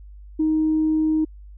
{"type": "tone", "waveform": "sine", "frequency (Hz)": 312.6, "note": "D#4", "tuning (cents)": 8, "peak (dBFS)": -16, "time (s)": [0.39, 1.25], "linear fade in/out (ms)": 10, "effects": ["tanh soft clip ceiling -12 dBFS", "added 50 Hz sine -39 dBFS peak until 1.57 s"]}